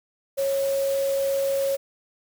sine tone in noise, 549 Hz, C#5, 17 cents flat, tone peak -21 dBFS, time 0.37-1.77 s, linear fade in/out 20 ms, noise white, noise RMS -37 dBFS, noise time 0.37-1.77 s, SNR +13 dB, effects none

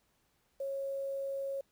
sine tone with quantisation, 548 Hz, C#5, 20 cents flat, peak -34 dBFS, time 0.6-1.61 s, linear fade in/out 5 ms, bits 10, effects pink hiss -74 dBFS RMS until 1.71 s

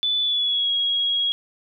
sine tone with pitch glide, 3485 to 3305 Hz, A7 to G#7, -17 to -9 cents, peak -19 dBFS, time 0.03-1.32 s, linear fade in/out 0 ms, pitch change -92 cents, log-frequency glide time 0.2-0.7 s, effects none

